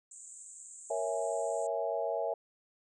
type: band-pass noise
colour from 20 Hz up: white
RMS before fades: -50 dBFS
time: 0.11-1.67 s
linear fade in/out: 5 ms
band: 7000 to 8300 Hz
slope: 96 dB/octave
type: chord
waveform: sine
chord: A# half-diminished seventh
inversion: none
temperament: equal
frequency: 466.2 / 554.4 / 659.3 / 830.6 Hz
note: A#4 / C#5 / E5 / G#5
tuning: 0 / 0 / 0 / 0 cents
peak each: -37 / -36 / -34 / -39 dBFS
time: 0.9-2.34 s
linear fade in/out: 5 ms
effects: none